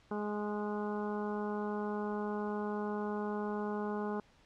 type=harmonic tone with a mistuned harmonic; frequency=208.7 Hz; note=G#3; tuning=9 cents sharp; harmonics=1 / 2 / 3 / 4 / 5 / 6 / 7; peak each=-37 / -38 / -47 / -43 / -46 / -49 / -50 dBFS; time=0.11-4.2 s; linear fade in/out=2 ms; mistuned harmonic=6; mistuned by=-18 cents; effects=pink hiss -65 dBFS RMS until 4.45 s + low-pass 5000 Hz 12 dB/octave